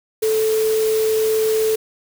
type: tone in noise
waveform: sine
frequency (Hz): 438.4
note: A4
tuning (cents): -6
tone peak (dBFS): -15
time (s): 0.22-1.76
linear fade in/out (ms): 10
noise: white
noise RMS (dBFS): -29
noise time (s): 0.22-1.76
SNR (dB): +11
effects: none